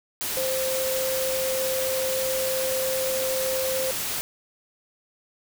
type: tone in noise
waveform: sine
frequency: 523.3 Hz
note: C5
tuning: in tune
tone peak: -25 dBFS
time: 0.37-3.91 s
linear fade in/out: 0 ms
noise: white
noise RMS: -29 dBFS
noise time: 0.21-4.21 s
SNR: +1 dB
effects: none